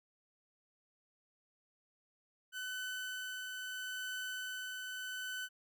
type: tone with tremolo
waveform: 30% pulse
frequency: 1508 Hz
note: F#6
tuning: 32 cents sharp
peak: -36 dBFS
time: 2.52-5.49 s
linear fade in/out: 50 ms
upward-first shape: triangle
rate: 0.76 Hz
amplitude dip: 30%
effects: none